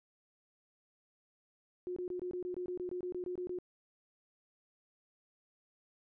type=tone bursts; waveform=sine; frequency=360.3 Hz; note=F#4; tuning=46 cents flat; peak=-36 dBFS; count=15; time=1.87-3.587 s; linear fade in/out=0 ms; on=93 ms; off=23 ms; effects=none